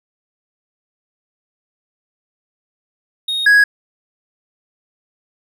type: tone pair in turn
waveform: triangle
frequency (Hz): 3729 / 1661.1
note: A#7 / G#6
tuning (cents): 0 / 0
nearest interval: octave + major second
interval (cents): 1400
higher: first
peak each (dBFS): -16 / -5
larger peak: second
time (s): 3.28-3.46 / 3.46-3.64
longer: neither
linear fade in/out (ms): 5
effects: none